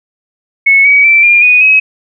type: tone with pitch steps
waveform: sine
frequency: 2200 / 2266 / 2334 / 2403 / 2475 / 2549 Hz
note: C#7 / C#7 / D7 / D7 / D#7 / D#7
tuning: -14 / +37 / -11 / +39 / -10 / +41 cents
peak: -3 dBFS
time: 0.66-1.8 s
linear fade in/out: 10 ms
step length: 190 ms
effects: none